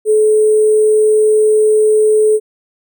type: tone with sample-and-hold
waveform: sine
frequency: 429.8 Hz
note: A4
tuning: 41 cents flat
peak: -7 dBFS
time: 0.05-2.4 s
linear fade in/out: 50 ms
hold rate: 8820 Hz
effects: none